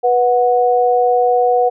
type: tone pair together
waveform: sine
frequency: 490.3 / 734.6 Hz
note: B4 / F#5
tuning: -13 / -13 cents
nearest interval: perfect fifth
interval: 700 cents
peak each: -13 dBFS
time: 0.03-1.7 s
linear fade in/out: 20 ms
effects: none